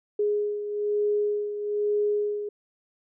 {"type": "beating tone pair", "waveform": "sine", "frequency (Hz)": [415.3, 416.4], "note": ["G#4", "G#4"], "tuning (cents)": [0, 5], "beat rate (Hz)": 1.1, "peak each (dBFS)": [-24, -31], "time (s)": [0.19, 2.49], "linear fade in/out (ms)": 5, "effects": []}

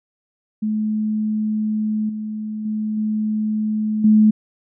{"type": "tone with level steps", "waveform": "sine", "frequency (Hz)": 214.8, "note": "A3", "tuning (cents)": -41, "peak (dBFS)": [-18, -24, -20, -18, -9], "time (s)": [0.62, 4.31], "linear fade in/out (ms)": 10, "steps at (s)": [2.09, 2.65, 2.97, 4.04], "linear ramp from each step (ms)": 5, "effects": []}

